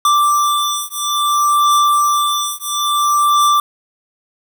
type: beating tone pair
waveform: square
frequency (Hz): 1174.7 / 1175.29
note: D6 / D6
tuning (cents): 0 / +1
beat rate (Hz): 0.59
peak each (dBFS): -16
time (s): 0.05-3.6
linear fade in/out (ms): 2
effects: 8-bit